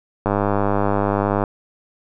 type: click train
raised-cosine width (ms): 1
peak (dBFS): -5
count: 120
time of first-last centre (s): 0.26-1.438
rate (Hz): 101
effects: none